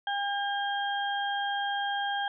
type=harmonic tone; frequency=805 Hz; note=G5; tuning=46 cents sharp; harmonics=1 / 2 / 4; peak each=-30 / -33 / -36 dBFS; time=0.07-2.28 s; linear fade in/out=2 ms; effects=none